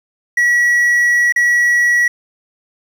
triangle tone with dropouts, 1929 Hz, B6, 41 cents flat, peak -8 dBFS, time 0.37-2.08 s, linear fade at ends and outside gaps 5 ms, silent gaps 1.324-1.36 s, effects 7-bit

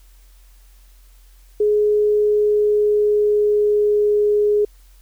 sine tone with pitch glide, 419.4 to 416.5 Hz, G#4 to G#4, +17 to +5 cents, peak -13 dBFS, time 1.6-4.65 s, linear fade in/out 5 ms, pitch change -12 cents, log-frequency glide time 2.19-4.25 s, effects added 44 Hz sine -45 dBFS peak until 5.01 s + white hiss -57 dBFS RMS until 5.01 s

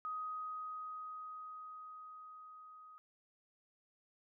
sine tone with level ramp, 1254 Hz, D#6, 13 cents sharp, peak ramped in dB -38 to -54 dBFS, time 0.05-2.98 s, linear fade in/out 0 ms, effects none

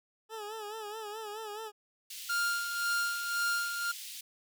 20% pulse tone with vibrato, 428.7 Hz, A4, 45 cents flat, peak -34 dBFS, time 0.29-1.72 s, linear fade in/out 50 ms, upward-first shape sine, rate 4.7 Hz, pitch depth 76 cents each way
pink high-pass noise, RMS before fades -44 dBFS, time 2.1-4.21 s, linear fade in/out 5 ms, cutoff 2800 Hz, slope 24 dB/octave
45% pulse tone with tremolo, 1401 Hz, F6, 5 cents sharp, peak -28 dBFS, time 2.29-3.92 s, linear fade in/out 10 ms, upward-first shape sine, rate 1.9 Hz, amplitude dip 55%
effects none

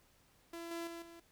sawtooth tone with level steps, 336.7 Hz, E4, 37 cents sharp, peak -40 / -36 / -41 / -49 dBFS, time 0.53-1.2 s, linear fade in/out 5 ms, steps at 0.71 / 0.87 / 1.02 s, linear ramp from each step 2 ms, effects pink hiss -69 dBFS RMS until 1.31 s

